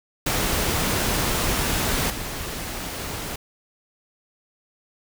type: noise with level steps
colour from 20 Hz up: pink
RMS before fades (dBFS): -23 / -31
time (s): 0.26-3.36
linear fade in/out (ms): 5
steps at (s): 2.1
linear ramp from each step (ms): 2
effects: none